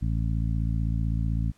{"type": "harmonic tone", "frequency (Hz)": 55.8, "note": "A1", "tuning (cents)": 25, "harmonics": [1, 2, 3, 4, 5], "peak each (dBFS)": [-26, -28, -32, -37, -41], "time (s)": [0.01, 1.52], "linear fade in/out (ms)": 20, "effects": ["pink hiss -63 dBFS RMS until 1.57 s", "low-pass 11000 Hz 12 dB/octave"]}